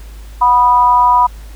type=tone with amplitude modulation; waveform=sine; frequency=982 Hz; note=B5; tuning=10 cents flat; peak=-3 dBFS; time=0.41-1.27 s; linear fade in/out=10 ms; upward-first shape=sine; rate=252 Hz; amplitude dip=70%; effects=added 52 Hz sine -29 dBFS peak until 1.55 s + pink hiss -43 dBFS RMS until 1.55 s